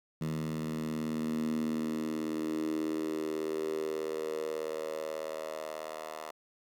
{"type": "tone with high-pass filter sweep", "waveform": "10% pulse", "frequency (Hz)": 78.3, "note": "D#2", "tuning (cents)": 11, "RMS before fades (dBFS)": -35, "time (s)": [0.21, 6.31], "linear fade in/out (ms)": 5, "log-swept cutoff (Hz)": [170, 730], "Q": 5.4, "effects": []}